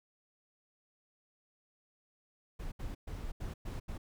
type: noise bursts at uneven times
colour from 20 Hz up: brown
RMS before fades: -40 dBFS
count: 6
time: 2.59-2.72 / 2.79-2.95 / 3.07-3.32 / 3.4-3.54 / 3.65-3.8 / 3.88-3.98 s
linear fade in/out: 10 ms
effects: none